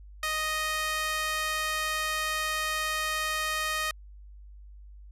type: tone with high-pass filter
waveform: sawtooth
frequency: 622.3 Hz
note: D#5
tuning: in tune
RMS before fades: -30 dBFS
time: 0.23-3.91 s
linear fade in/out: 2 ms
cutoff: 1500 Hz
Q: 1.4
effects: added 50 Hz sine -45 dBFS peak until 5.11 s + resampled to 32000 Hz